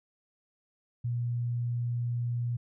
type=tone; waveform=sine; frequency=120 Hz; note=B2; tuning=49 cents flat; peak=-28 dBFS; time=1.04-2.57 s; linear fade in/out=10 ms; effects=none